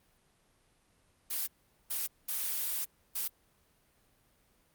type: noise bursts at uneven times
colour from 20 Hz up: blue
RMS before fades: -34 dBFS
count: 4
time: 1.3-1.47 / 1.9-2.07 / 2.28-2.85 / 3.15-3.28 s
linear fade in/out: 10 ms
effects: pink hiss -69 dBFS RMS until 4.74 s + Opus 32 kbps